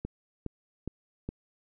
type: click train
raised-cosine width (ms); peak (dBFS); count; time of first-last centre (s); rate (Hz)
3; -21; 4; 0.05-1.29; 2.42
effects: none